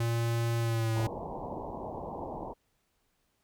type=tone with pitch glide; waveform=square; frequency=116.4 to 112.24 Hz; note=A#2 to A2; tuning=-2 to +35 cents; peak=-28 dBFS; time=0-1.07 s; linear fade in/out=5 ms; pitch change=-63 cents; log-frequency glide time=0.59-0.93 s
type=low-pass noise; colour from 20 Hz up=white; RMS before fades=-39 dBFS; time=0.95-2.54 s; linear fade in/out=20 ms; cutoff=1000 Hz; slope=96 dB/octave
effects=pink hiss -75 dBFS RMS until 3.43 s